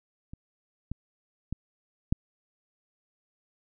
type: clicks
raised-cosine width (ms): 5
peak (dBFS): -29 / -21 / -19 / -11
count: 4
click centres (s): 0.335 / 0.916 / 1.526 / 2.125
effects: none